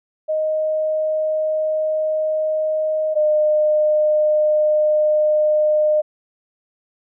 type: tone pair in turn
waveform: sine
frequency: 622.3 / 608.8 Hz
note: D#5 / D#5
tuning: 0 / -38 cents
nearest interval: unison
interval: 38 cents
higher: first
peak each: -17 / -13 dBFS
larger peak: second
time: 0.28-3.15 / 3.15-6.02 s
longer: neither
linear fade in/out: 20 ms
effects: none